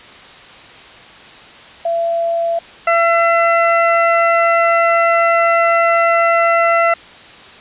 sine / 20% pulse tone pair in turn, 674 / 674 Hz, E5 / E5, +38 / +38 cents, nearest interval unison, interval 0 cents, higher neither, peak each -14 / -5 dBFS, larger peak second, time 1.85-2.59 / 2.87-6.94 s, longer second, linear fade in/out 5 ms, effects white hiss -38 dBFS RMS until 7.6 s + resampled to 8000 Hz

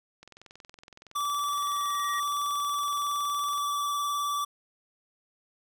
click train, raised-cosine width 0.2 ms, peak -31 dBFS, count 73, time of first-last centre 0.23-3.579 s, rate 21.5 Hz
square tone with vibrato, 1158 Hz, D6, 25 cents flat, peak -28 dBFS, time 1.15-4.45 s, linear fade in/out 10 ms, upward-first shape square, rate 19 Hz, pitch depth 14 cents each way
sine tone with exponential growth, 1889 Hz, A#6, 22 cents sharp, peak -32 dBFS, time 1.28-2.2 s, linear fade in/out 5 ms, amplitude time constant 200 ms
effects none

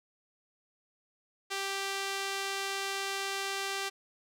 sawtooth tone with band-pass filter, 392 Hz, G4, in tune, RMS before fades -35 dBFS, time 1.5-3.9 s, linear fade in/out 20 ms, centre 3900 Hz, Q 0.52, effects none

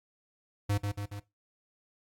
square tone with echo, 101.9 Hz, G#2, 32 cents flat, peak -27 dBFS, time 0.69-0.78 s, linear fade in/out 10 ms, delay 140 ms, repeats 3, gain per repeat -4 dB, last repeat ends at 1.2 s, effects noise-tail reverb RT60 0.2 s tail -17 dB re dry + AAC 48 kbps

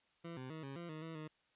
20% pulse tone with pitch steps, 168.3 / 129.2 / 158.5 / 136.9 / 171.6 / 156 / 162.7 / 154.9 Hz, E3 / C3 / D#3 / C#3 / F3 / D#3 / E3 / D#3, +36 / -21 / +32 / -21 / -30 / +5 / -22 / -7 cents, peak -40 dBFS, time 0.24-1.28 s, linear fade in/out 10 ms, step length 130 ms, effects white hiss -75 dBFS RMS until 1.55 s + resampled to 8000 Hz

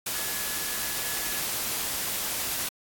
sine tone in noise, 1700 Hz, G#6, 40 cents sharp, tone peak -41 dBFS, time 0.14-1.41 s, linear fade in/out 5 ms, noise white, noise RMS -30 dBFS, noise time 0.06-2.69 s, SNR -14 dB, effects AAC 64 kbps

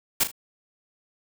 white noise with echo, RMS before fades -20 dBFS, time 0.2-0.24 s, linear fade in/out 10 ms, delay 38 ms, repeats 2, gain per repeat -10 dB, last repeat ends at 0.316 s, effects none

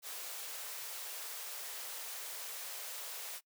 white high-pass noise, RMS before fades -44 dBFS, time 0.02-3.41 s, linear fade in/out 50 ms, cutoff 420 Hz, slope 48 dB/octave, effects noise-tail reverb RT60 0.1 s tail -24 dB re dry

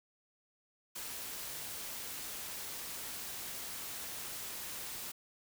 white noise, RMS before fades -43 dBFS, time 0.95-5.12 s, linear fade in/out 10 ms, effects none

